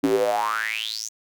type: tone with high-pass filter sweep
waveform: square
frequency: 55 Hz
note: A1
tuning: in tune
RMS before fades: -24 dBFS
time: 0.03-1.09 s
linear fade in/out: 10 ms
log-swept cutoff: 280 to 6800 Hz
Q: 9.9
effects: none